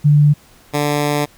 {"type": "tone pair in turn", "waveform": ["sine", "10% pulse"], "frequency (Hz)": [147.3, 146.71], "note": ["D3", "D3"], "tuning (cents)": [6, -1], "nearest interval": "unison", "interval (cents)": 7, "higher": "first", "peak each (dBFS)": -7, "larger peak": "neither", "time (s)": [[0.04, 0.34], [0.73, 1.26]], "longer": "second", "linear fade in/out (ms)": 20, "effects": ["pink hiss -48 dBFS RMS until 1.37 s"]}